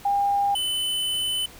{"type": "tone pair in turn", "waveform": ["sine", "square"], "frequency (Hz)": [804, 3020], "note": ["G5", "F#7"], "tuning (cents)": [44, 35], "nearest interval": "octave + major seventh", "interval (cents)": 2291, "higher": "second", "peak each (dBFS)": [-19, -24], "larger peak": "first", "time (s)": [[0.05, 0.55], [0.55, 1.46]], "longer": "second", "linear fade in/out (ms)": 5, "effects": ["pink hiss -46 dBFS RMS until 1.59 s"]}